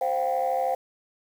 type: chord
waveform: sine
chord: C suspended fourth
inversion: none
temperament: equal with one note detuned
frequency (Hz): 523.3 / 711.1 / 784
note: C5 / F5 / G5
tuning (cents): 0 / +31 / 0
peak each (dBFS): -26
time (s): 0.01-0.75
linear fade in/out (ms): 5
effects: tanh soft clip ceiling -17 dBFS + 8-bit